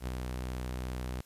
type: tone with ADSR envelope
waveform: sawtooth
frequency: 62.7 Hz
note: B1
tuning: 27 cents sharp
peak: -28 dBFS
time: 0-1.21 s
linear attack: 71 ms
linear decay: 14 ms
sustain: -3 dB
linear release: 4 ms
effects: white hiss -62 dBFS RMS until 1.25 s + resampled to 32000 Hz